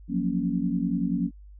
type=chord; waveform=sine; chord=Gb major seventh; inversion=third; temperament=equal; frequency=174.61 / 185 / 233.1 / 277.2 Hz; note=F3 / Gb3 / Bb3 / Db4; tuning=0 / 0 / 0 / 0 cents; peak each=-29 dBFS; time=0.08-1.31 s; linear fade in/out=50 ms; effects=added 50 Hz sine -44 dBFS peak until 1.59 s